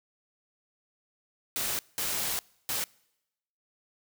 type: noise bursts at uneven times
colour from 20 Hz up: white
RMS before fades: -31 dBFS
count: 3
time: 1.56-1.79 / 1.98-2.39 / 2.69-2.84 s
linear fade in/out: 0 ms
effects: noise-tail reverb RT60 0.9 s tail -26 dB re dry